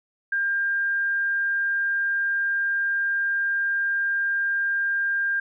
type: tone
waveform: sine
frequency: 1600 Hz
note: G6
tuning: 35 cents sharp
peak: -21 dBFS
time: 0.32-5.4 s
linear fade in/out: 5 ms
effects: none